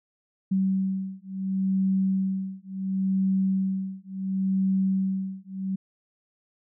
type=beating tone pair; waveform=sine; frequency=190.8 / 191.51 Hz; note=G3 / G3; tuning=-47 / -40 cents; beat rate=0.71 Hz; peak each=-26 dBFS; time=0.51-5.76 s; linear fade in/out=10 ms; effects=none